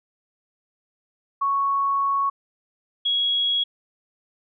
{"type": "tone pair in turn", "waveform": "sine", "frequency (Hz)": [1108.7, 3322], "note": ["C#6", "G#7"], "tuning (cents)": [0, 0], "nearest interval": "octave + perfect fifth", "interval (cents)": 1900, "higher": "second", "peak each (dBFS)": -19, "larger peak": "neither", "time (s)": [[1.41, 2.3], [3.05, 3.64]], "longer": "first", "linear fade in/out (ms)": 10, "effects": []}